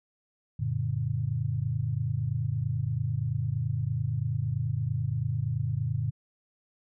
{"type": "chord", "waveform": "sine", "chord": "Gb augmented", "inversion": "none", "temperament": "just", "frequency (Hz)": [92.5, 115.62, 144.53], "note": ["Gb2", "Bb2", "D3"], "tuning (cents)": [0, -14, -27], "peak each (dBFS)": [-34, -29, -31], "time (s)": [0.59, 6.11], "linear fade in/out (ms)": 10, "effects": []}